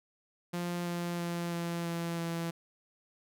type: tone with pitch steps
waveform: sawtooth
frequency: 174.61 / 173.2 / 171.81 / 170.42 / 169.05 / 167.69 Hz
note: F3 / F3 / F3 / F3 / E3 / E3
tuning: 0 / -14 / -28 / -42 / +44 / +30 cents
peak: -29 dBFS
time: 0.53-2.51 s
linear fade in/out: 10 ms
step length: 330 ms
effects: none